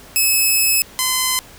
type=tone pair in turn; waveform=5% pulse; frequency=2586 / 1026.3 Hz; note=E7 / C6; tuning=-34 / -34 cents; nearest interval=octave + major third; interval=1600 cents; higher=first; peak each=-4 dBFS; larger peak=neither; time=0.16-0.82 / 0.99-1.39 s; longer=first; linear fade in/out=0 ms; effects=pink hiss -42 dBFS RMS until 1.58 s